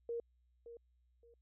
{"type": "tone with echo", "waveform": "sine", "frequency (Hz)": 468.4, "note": "A#4", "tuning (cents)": 8, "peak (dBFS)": -37, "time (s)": [0.09, 0.2], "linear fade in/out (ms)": 2, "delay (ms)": 570, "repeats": 2, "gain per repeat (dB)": -12, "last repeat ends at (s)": 1.34, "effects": ["added 61 Hz sine -70 dBFS peak until 1.41 s"]}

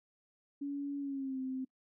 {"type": "tone with pitch glide", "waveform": "sine", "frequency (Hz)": [282.9, 260.9], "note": ["C#4", "C4"], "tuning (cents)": [35, -5], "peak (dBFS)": -35, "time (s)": [0.61, 1.65], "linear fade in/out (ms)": 10, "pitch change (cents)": -140, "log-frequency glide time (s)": [0.99, 1.4], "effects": ["noise-tail reverb RT60 0.1 s tail -24 dB re dry"]}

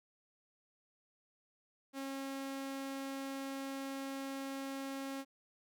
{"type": "tone", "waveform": "sawtooth", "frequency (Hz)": 271.8, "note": "C#4", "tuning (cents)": -34, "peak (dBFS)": -36, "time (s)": [1.93, 5.25], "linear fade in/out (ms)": 50, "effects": []}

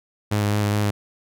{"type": "tone with vibrato", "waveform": "sawtooth", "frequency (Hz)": 103.83, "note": "G#2", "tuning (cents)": 0, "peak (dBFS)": -15, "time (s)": [0.31, 0.91], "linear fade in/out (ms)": 10, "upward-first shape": "square", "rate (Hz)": 4.8, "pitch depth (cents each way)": 14, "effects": []}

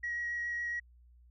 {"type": "tone with vibrato", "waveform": "sine", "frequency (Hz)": 1904, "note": "A#6", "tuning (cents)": 36, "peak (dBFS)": -32, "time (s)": [0.03, 0.8], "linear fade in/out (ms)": 10, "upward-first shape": "sine", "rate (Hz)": 7.2, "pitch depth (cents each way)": 9, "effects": ["tanh soft clip ceiling -29 dBFS", "added 60 Hz sine -57 dBFS peak until 1.3 s"]}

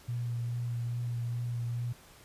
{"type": "tone with vibrato", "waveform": "sine", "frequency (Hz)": 119.5, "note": "A#2", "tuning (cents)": 43, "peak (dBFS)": -31, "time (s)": [0.08, 1.93], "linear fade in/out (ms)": 10, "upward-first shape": "sine", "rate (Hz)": 2.4, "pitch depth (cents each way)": 15, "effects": ["pink hiss -56 dBFS RMS until 2.24 s", "resampled to 32000 Hz"]}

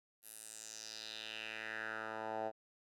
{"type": "tone with band-pass filter sweep", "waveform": "10% pulse", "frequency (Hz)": 110, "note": "A2", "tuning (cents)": 0, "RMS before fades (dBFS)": -45, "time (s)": [0.22, 2.52], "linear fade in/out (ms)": 50, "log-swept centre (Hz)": [12000, 690], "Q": 3.2, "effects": []}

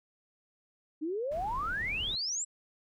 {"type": "exponential sweep", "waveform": "sine", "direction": "up", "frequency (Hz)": [293.7, 7902], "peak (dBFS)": -31, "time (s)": [1.01, 2.45], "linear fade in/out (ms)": 20}
{"type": "noise", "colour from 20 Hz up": "brown", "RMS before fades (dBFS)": -43, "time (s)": [1.31, 2.16], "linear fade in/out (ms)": 10}
{"effects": []}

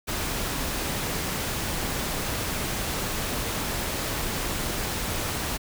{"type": "noise", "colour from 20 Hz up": "pink", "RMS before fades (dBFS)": -29, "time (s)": [0.07, 5.58], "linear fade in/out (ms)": 20, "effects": []}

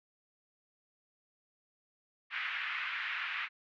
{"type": "band-pass noise", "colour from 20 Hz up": "white", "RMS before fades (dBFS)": -37, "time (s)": [2.3, 3.49], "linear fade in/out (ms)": 50, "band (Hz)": [1400, 2500], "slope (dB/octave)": 24, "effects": ["low-pass 4000 Hz 12 dB/octave"]}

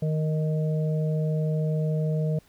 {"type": "harmonic tone", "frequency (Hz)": 155.56, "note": "D#3", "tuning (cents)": 0, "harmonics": [1, 3, 4], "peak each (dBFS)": [-23, -33, -35], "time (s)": [0.02, 2.39], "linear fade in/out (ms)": 5, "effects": ["pink hiss -60 dBFS RMS until 2.48 s"]}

